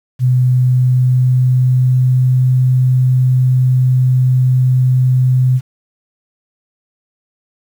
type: tone with pitch glide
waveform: sine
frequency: 126.3 to 127.84 Hz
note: B2 to C3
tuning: +39 to -40 cents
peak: -8 dBFS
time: 0.19-5.61 s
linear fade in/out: 50 ms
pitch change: +21 cents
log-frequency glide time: 0.51-2.44 s
effects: 7-bit